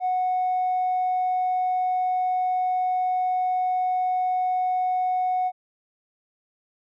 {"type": "tone with tanh clipping", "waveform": "triangle", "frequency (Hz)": 736, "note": "F#5", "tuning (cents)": -9, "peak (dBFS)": -21, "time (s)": [0, 5.52], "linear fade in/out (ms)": 50, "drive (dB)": 5, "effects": []}